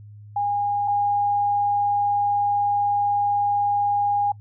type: tone pair in turn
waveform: sine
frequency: 816 / 816 Hz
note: G#5 / G#5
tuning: -31 / -31 cents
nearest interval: unison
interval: 0 cents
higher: neither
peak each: -20 / -18 dBFS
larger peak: second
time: 0.36-0.88 / 0.88-4.32 s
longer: second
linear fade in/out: 5 ms
effects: noise-tail reverb RT60 0.1 s tail -23 dB re dry + added 104 Hz sine -40 dBFS peak until 4.4 s